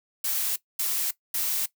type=noise bursts; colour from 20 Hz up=blue; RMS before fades=-27 dBFS; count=3; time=0.24-1.66 s; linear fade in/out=5 ms; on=320 ms; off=230 ms; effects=noise-tail reverb RT60 0.1 s tail -18 dB re dry

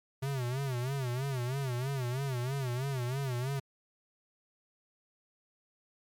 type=tone with vibrato; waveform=square; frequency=130 Hz; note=C3; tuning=11 cents flat; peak=-32 dBFS; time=0.22-3.6 s; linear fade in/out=10 ms; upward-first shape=sine; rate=3.1 Hz; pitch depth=130 cents each way; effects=MP3 96 kbps

